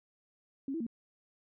sine tone with pitch steps, 272.1 / 328.6 / 231.1 Hz, C#4 / E4 / A#3, -32 / -5 / -15 cents, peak -33 dBFS, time 0.68-0.866 s, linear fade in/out 2 ms, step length 62 ms, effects none

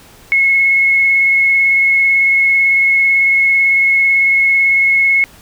sine tone with vibrato, 2179 Hz, C#7, 30 cents flat, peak -8 dBFS, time 0.32-5.24 s, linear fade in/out 0 ms, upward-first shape triangle, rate 18 Hz, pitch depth 13 cents each way, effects pink hiss -42 dBFS RMS until 5.41 s

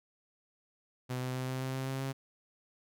sawtooth tone with pitch steps, 126.7 / 127.8 / 128.91 / 130.04 / 131.17 / 132.31 / 133.46 / 134.62 Hz, B2 / C3 / C3 / C3 / C3 / C3 / C3 / C3, +45 / -40 / -25 / -10 / +5 / +20 / +35 / +50 cents, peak -30 dBFS, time 1.09-2.13 s, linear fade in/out 20 ms, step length 130 ms, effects none

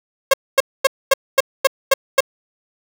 sawtooth tone bursts, 540 Hz, C#5, 45 cents flat, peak -5 dBFS, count 8, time 0.31-2.206 s, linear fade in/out 5 ms, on 27 ms, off 240 ms, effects none

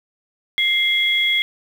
sine tone pair together, 2100 / 3334 Hz, C7 / G#7, +6 / +6 cents, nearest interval minor sixth, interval 800 cents, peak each -18 dBFS, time 0.58-1.42 s, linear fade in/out 0 ms, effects 7-bit

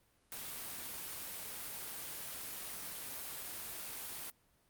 white noise, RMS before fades -44 dBFS, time 0.32-4.3 s, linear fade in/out 0 ms, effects pink hiss -72 dBFS RMS until 4.69 s + Opus 32 kbps

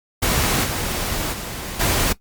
pink noise with level steps, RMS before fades -19 / -24 / -30 / -19 dBFS, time 0.22-2.13 s, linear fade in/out 10 ms, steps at 0.63 / 1.32 / 1.79 s, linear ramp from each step 20 ms, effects noise-tail reverb RT60 0.1 s tail -18 dB re dry + Opus 48 kbps

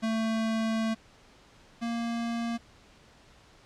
square tone pair in turn, 222.9 / 233 Hz, A3 / A#3, +23 / -1 cents, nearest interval minor second, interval 76 cents, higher second, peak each -27 / -30 dBFS, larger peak first, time 0.02-0.95 / 1.81-2.58 s, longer first, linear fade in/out 20 ms, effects pink hiss -57 dBFS RMS until 3.65 s + low-pass 6000 Hz 12 dB/octave

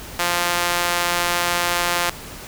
sawtooth tone with high-pass filter, 174.61 Hz, F3, in tune, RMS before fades -21 dBFS, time 0.19-2.1 s, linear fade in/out 5 ms, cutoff 870 Hz, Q 0.69, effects pink hiss -36 dBFS RMS until 2.47 s

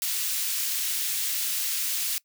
white high-pass noise, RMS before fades -28 dBFS, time 0.02-2.18 s, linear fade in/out 0 ms, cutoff 2400 Hz, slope 12 dB/octave, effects noise-tail reverb RT60 0.1 s tail -22 dB re dry

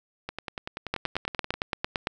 two click trains, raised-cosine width 0.3 ms, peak -17 / -10 dBFS, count 14 / 11, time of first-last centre 0.29-1.54 / 0.94-2.071 s, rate 10.4 / 8.84 Hz, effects none

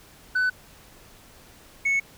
sine tone pair in turn, 1500 / 2206 Hz, F#6 / C#7, +23 / -9 cents, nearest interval perfect fifth, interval 668 cents, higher second, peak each -17 dBFS, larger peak neither, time 0.35-0.5 / 1.85-2 s, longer neither, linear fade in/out 10 ms, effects tanh soft clip ceiling -19 dBFS + pink hiss -51 dBFS RMS until 2.17 s

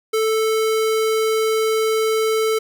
square tone, 440 Hz, A4, in tune, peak -17 dBFS, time 0.13-2.59 s, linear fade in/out 10 ms, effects none

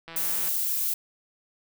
click train, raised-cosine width 0.3 ms, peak -25 dBFS, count 68, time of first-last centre 0.08-0.486 s, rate 165 Hz
violet noise, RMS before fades -27 dBFS, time 0.16-0.94 s, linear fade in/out 5 ms
effects none

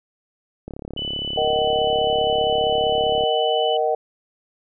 click train, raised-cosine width 2 ms, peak -19 dBFS, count 91, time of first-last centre 0.68-3.237 s, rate 35.2 Hz
sine tone, 2987 Hz, F#7, 16 cents sharp, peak -25 dBFS, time 0.97-3.77 s, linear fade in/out 5 ms
sine chord, D# minor, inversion second, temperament equal with one note detuned, 466.2 / 622.3 / 757.7 Hz, A#4 / D#5 / F#5, 0 / 0 / +41 cents, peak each -22 dBFS, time 1.37-3.95 s, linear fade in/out 5 ms
effects none

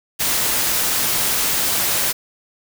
white noise with amplitude modulation, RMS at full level -18 dBFS, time 0.19-2.13 s, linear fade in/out 20 ms, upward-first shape sine, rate 257 Hz, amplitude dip 25%, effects none

